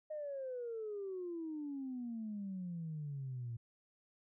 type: exponential sweep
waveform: sine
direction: down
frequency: 622.3 to 114.3 Hz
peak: -39 dBFS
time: 0.1-3.57 s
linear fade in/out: 10 ms
effects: tanh soft clip ceiling -35 dBFS